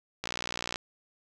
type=click train; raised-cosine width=0.2 ms; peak=-15 dBFS; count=32; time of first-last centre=0.24-0.758 s; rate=59.8 Hz; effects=none